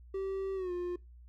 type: tone with pitch glide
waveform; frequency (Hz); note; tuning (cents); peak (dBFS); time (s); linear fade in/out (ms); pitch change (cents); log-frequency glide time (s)
triangle; 386.5 to 354.4; G4 to F4; -24 to +25; -31; 0.14-0.96; 5; -151; 0.55-0.72
effects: noise-tail reverb RT60 0.2 s tail -21 dB re dry + added 60 Hz sine -51 dBFS peak until 1.28 s